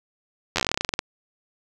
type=slowing click train; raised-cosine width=0.2 ms; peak=-5 dBFS; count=17; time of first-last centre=0.56-0.991 s; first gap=11 ms; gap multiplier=1.11; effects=none